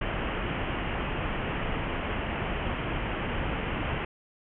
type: low-pass noise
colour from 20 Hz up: pink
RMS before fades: -31 dBFS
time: 0.01-4.05 s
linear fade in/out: 5 ms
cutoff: 3100 Hz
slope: 96 dB/octave
effects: none